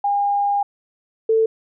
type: tone pair in turn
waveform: sine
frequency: 810 / 445.2 Hz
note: G#5 / A4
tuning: -43 / +20 cents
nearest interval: minor seventh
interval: 1037 cents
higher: first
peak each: -16 / -13 dBFS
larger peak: second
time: 0.04-0.63 / 1.29-1.46 s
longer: first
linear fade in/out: 5 ms
effects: none